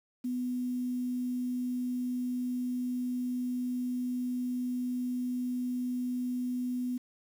sine tone with quantisation, 248.8 Hz, B3, 13 cents sharp, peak -30 dBFS, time 0.24-6.98 s, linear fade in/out 10 ms, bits 9, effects none

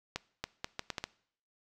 accelerating click train, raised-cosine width 0.2 ms, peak -17 dBFS, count 7, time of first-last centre 0.16-1.04 s, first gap 280 ms, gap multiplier 0.73, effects noise-tail reverb RT60 0.6 s tail -21 dB re dry

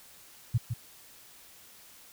sine tone with echo, 116.54 Hz, A#2, in tune, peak -21 dBFS, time 0.54-0.58 s, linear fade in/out 10 ms, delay 160 ms, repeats 1, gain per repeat -7 dB, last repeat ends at 0.74 s, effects white hiss -54 dBFS RMS until 2.12 s

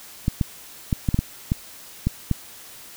clicks, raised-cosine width 5 ms, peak -7 dBFS, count 9, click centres 0.281 / 0.412 / 0.928 / 1.088 / 1.144 / 1.19 / 1.519 / 2.07 / 2.313 s, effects white hiss -43 dBFS RMS until 2.96 s

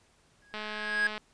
triangle tone with exponential growth, 1653 Hz, G#6, 9 cents flat, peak -20 dBFS, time 0.42-1.07 s, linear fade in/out 2 ms, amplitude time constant 140 ms
click train, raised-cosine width 0.3 ms, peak -22 dBFS, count 137, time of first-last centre 0.54-1.178 s, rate 213 Hz
effects pink hiss -65 dBFS RMS until 1.33 s + resampled to 22050 Hz

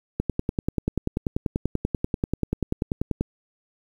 click train, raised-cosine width 3 ms, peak -10 dBFS, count 32, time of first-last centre 0.2-3.21 s, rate 10.3 Hz, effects 8-bit

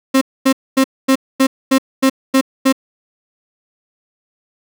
35% pulse tone bursts, 266.1 Hz, C4, 29 cents sharp, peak -7 dBFS, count 9, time 0.14-2.726 s, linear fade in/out 10 ms, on 74 ms, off 240 ms, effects none

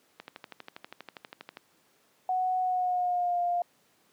click train, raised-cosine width 0.3 ms, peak -25 dBFS, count 18, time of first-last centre 0.2-1.571 s, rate 12.4 Hz
sine tone with pitch glide, 740 to 702.5 Hz, F#5 to F5, 0 to +10 cents, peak -25 dBFS, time 2.29-3.62 s, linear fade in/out 2 ms, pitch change -90 cents, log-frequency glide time 2.6-3.4 s
effects pink hiss -66 dBFS RMS until 4.12 s + high-pass 200 Hz 12 dB/octave

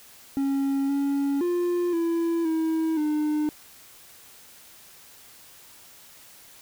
triangle tone with pitch steps, 274.7 / 279.9 / 351.3 / 335 / 321.5 / 302.2 Hz, C#4 / C#4 / F4 / E4 / E4 / D4, -16 / +17 / +10 / +28 / -43 / +50 cents, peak -20 dBFS, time 0.37-3.49 s, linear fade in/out 0 ms, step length 520 ms, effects white hiss -50 dBFS RMS until 6.61 s

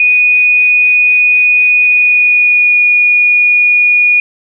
sine tone with pitch glide, 2474 to 2450 Hz, D#7 to D#7, -10 to -27 cents, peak -5 dBFS, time 0-4.2 s, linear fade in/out 2 ms, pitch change -17 cents, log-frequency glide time 1.79-2.81 s, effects none

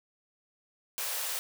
white high-pass noise, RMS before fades -34 dBFS, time 0.98-1.39 s, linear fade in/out 0 ms, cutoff 430 Hz, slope 96 dB/octave, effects none

